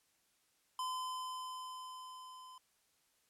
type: tone with level ramp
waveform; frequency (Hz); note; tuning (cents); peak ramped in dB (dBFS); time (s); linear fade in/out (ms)
square; 1022; C6; -41; -37 to -53; 0.79-2.58; 2
effects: white hiss -75 dBFS RMS until 3.29 s + low-pass 12000 Hz 12 dB/octave